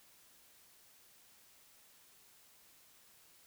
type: silence
effects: white hiss -64 dBFS RMS until 3.46 s